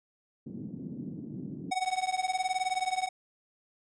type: band-pass noise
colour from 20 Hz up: pink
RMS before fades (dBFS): -40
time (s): 0.46-1.71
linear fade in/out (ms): 5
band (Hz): 160 to 280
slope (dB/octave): 24
type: tone with tremolo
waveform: square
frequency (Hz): 747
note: F#5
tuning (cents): +16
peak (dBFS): -25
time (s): 1.71-3.09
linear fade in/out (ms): 10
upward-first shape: triangle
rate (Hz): 19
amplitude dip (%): 95
type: click train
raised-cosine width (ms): 0.2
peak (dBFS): -34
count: 90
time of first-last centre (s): 1.82-3.06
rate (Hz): 71.8
effects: resampled to 22050 Hz